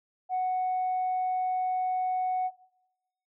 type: tone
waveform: sine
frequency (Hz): 740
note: F#5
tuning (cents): 0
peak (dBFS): -24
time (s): 0.29-2.51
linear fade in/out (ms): 50
effects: noise-tail reverb RT60 0.9 s tail -19 dB re dry + tanh soft clip ceiling -23 dBFS